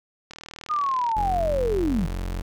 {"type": "click train", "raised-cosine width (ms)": 0.2, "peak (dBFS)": -21, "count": 33, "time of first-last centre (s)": [0.31, 1.116], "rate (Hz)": 39.7}
{"type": "linear sweep", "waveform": "sine", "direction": "down", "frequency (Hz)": [1244.5, 146.83], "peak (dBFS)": -21, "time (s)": [0.69, 2.07], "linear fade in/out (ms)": 20}
{"type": "tone", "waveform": "35% pulse", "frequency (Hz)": 44.78, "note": "F1", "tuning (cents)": 44, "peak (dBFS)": -25, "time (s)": [1.16, 2.42], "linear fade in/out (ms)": 10}
{"effects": []}